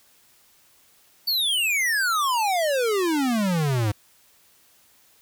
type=exponential sweep; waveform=square; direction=down; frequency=4586 to 100.2 Hz; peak=-21 dBFS; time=1.27-3.92 s; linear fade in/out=10 ms; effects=white hiss -58 dBFS RMS until 5.21 s